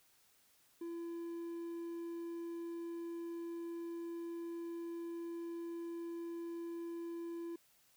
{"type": "tone", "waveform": "triangle", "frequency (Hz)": 338.1, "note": "E4", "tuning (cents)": 44, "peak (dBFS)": -39, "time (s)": [0.81, 7.56], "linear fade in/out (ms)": 5, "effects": ["white hiss -70 dBFS RMS until 7.96 s"]}